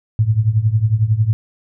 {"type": "tone with tremolo", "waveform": "sine", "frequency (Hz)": 109.5, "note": "A2", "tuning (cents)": -8, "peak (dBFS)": -8, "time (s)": [0.19, 1.33], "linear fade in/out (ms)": 0, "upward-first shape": "triangle", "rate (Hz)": 11, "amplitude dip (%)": 90, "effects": []}